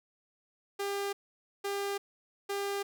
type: tone bursts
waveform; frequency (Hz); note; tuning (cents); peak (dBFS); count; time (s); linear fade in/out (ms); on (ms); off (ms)
sawtooth; 400; G4; +35; -28; 3; 0.79-2.83; 10; 340; 510
effects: none